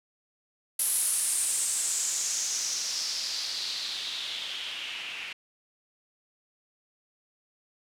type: noise with low-pass filter sweep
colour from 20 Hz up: blue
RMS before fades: -31 dBFS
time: 0.79-5.33 s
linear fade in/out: 5 ms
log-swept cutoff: 11000 to 2500 Hz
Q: 4.2
effects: none